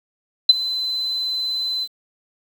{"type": "tone with ADSR envelope", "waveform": "sine", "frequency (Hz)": 4041, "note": "B7", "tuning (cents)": 39, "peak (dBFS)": -3, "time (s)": [0.49, 1.88], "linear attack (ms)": 6, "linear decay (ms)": 25, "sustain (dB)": -18, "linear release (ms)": 53, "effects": ["7-bit"]}